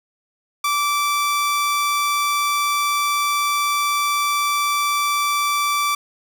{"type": "tone", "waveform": "sawtooth", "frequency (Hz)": 1164, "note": "D6", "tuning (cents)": -16, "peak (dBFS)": -14, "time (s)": [0.64, 5.95], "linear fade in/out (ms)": 5, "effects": []}